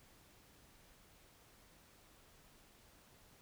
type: silence
effects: pink hiss -65 dBFS RMS until 3.41 s